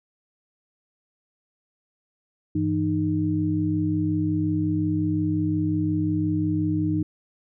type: tone cluster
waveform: sine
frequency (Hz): 98.4 / 164 / 306.8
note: G2 / E3 / D#4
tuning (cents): +7 / -9 / -24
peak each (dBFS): -27 / -27 / -23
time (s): 2.55-7.03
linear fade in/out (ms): 5
effects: none

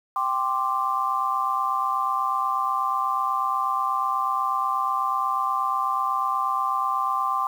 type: chord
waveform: sine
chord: G suspended fourth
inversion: none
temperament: equal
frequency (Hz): 784 / 1046.5 / 1174.7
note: G5 / C6 / D6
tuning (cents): 0 / 0 / 0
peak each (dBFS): -29 / -25 / -25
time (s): 0.16-7.47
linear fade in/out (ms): 2
effects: 8-bit

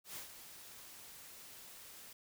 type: noise with ADSR envelope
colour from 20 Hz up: white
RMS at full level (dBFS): -45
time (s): 0.04-2.13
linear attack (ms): 120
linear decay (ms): 110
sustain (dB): -9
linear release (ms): 4
effects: none

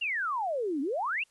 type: exponential two-way sweep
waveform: sine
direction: down then up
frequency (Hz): 2896 to 261.6 to 2896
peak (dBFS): -28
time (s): 0.01-1.24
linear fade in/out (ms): 10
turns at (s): 0.81
effects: white hiss -67 dBFS RMS until 1.3 s + resampled to 24000 Hz

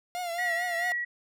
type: tone with vibrato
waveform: 45% pulse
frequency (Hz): 698.5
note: F5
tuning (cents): 0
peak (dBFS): -31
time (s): 0.15-0.92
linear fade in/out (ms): 0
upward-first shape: triangle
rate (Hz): 4.5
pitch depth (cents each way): 79
type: tone with tremolo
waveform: sine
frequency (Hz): 1925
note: B6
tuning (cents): -45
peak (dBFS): -26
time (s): 0.38-1.05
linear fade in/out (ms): 10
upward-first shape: triangle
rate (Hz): 2.4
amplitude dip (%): 50
effects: none

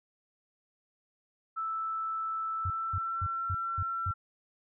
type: tone with pitch glide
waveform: sine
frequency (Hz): 1318 to 1351.1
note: E6 to E6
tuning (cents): -1 to +42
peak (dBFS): -31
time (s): 1.56-4.14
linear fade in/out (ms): 20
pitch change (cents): +43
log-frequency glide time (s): 2.55-3.25
type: tone bursts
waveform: sine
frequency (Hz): 91.3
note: F#2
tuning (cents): -23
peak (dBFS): -30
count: 6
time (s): 2.65-4.112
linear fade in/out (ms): 5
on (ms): 52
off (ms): 230
effects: none

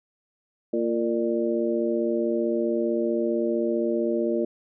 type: harmonic tone with a mistuned harmonic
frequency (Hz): 115.5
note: A#2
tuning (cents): -16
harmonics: 2 / 3 / 4 / 5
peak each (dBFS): -28 / -25 / -29 / -29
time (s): 0.73-4.45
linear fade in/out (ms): 5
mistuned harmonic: 5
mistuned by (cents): +41
effects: none

